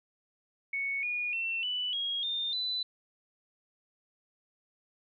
sine tone with pitch steps, 2217 / 2446 / 2698 / 2976 / 3284 / 3622 / 3996 Hz, C#7 / D#7 / E7 / F#7 / G#7 / A7 / B7, 0 / -30 / +40 / +9 / -20 / +49 / +20 cents, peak -30 dBFS, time 0.73-2.83 s, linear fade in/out 5 ms, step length 300 ms, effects none

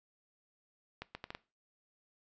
accelerating click train, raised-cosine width 0.3 ms, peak -25 dBFS, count 5, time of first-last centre 1.02-1.349 s, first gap 130 ms, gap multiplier 0.7, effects noise-tail reverb RT60 0.3 s tail -19 dB re dry + resampled to 16000 Hz

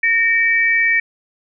sine tone pair together, 1837.7 / 2300 Hz, A#6 / D7, -25 / -37 cents, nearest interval major third, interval 388 cents, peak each -15 dBFS, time 0.03-1 s, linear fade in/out 5 ms, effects none

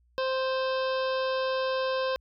harmonic tone with a mistuned harmonic, 523.3 Hz, C5, in tune, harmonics 1 / 2 / 3 / 5 / 6 / 7 / 8 / 9 / 10, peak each -27 / -33 / -37 / -41 / -43 / -44 / -45 / -46 / -47 dBFS, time 0.18-2.16 s, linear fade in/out 0 ms, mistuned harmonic 8, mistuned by -51 cents, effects added 60 Hz sine -62 dBFS peak until 2.2 s

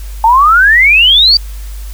sine exponential sweep, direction up, 872 to 4719 Hz, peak -3 dBFS, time 0.24-1.37 s, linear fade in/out 2 ms, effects added 50 Hz sine -21 dBFS peak until 1.93 s + white hiss -37 dBFS RMS until 1.93 s

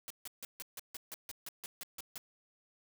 white noise bursts, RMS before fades -44 dBFS, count 13, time 0.08-2.179 s, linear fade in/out 0 ms, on 23 ms, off 150 ms, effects none

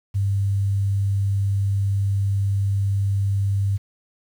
sine tone with quantisation, 99 Hz, G2, 18 cents sharp, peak -18 dBFS, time 0.14-3.78 s, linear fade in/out 20 ms, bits 8, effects none

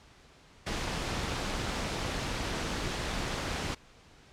pink noise with amplitude modulation, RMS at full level -31 dBFS, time 0.66-3.75 s, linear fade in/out 10 ms, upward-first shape sine, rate 228 Hz, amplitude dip 50%, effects pink hiss -57 dBFS RMS until 4.32 s + low-pass 6000 Hz 12 dB/octave

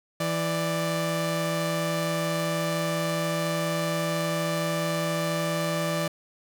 sawtooth tone pair together, 164.81 / 589 Hz, E3 / D5, 0 / +5 cents, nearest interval octave + minor seventh, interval 2205 cents, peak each -24 dBFS, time 0.2-6.08 s, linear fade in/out 5 ms, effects none

